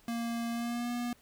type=tone with pitch glide; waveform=square; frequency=233.1 to 241.2 Hz; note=A#3 to B3; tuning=0 to -41 cents; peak=-33 dBFS; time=0.08-1.13 s; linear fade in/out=2 ms; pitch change=+59 cents; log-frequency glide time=0.51-0.91 s; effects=pink hiss -63 dBFS RMS until 1.21 s